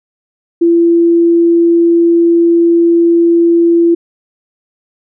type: tone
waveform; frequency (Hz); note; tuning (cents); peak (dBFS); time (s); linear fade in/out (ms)
sine; 338.6; E4; +46; -5; 0.61-3.95; 10
effects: none